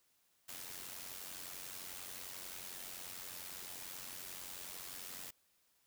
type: noise with amplitude modulation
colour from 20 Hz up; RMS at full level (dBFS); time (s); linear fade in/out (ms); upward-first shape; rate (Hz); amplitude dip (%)
white; -45; 0.48-5.31; 10; sine; 91.3; 65
effects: white hiss -75 dBFS RMS until 5.86 s